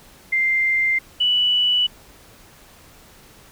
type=tone pair in turn; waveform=sine; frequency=2093 / 2960 Hz; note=C7 / F#7; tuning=0 / 0 cents; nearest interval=tritone; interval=600 cents; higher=second; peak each=-16 / -15 dBFS; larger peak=second; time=0.32-0.99 / 1.2-1.87 s; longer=neither; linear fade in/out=10 ms; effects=pink hiss -48 dBFS RMS until 3.51 s